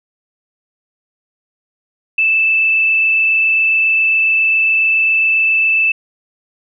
sine tone with frequency modulation, 2636 Hz, E7, 1 cent flat, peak -10 dBFS, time 2.18-5.92 s, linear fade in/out 5 ms, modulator 27.3 Hz, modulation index 0.69, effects none

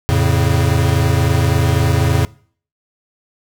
square chord, F augmented, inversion none, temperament equal with one note detuned, 86.25 / 110 / 138.59 Hz, F2 / A2 / C#3, -21 / 0 / 0 cents, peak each -17 dBFS, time 0.09-2.25 s, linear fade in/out 0 ms, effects noise-tail reverb RT60 0.5 s tail -22 dB re dry

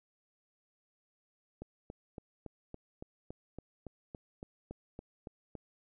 click train, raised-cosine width 2 ms, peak -30 dBFS, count 15, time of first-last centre 1.62-5.553 s, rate 3.56 Hz, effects none

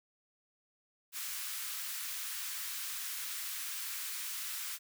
white high-pass noise, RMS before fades -40 dBFS, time 1.12-4.79 s, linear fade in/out 50 ms, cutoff 1200 Hz, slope 24 dB/octave, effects none

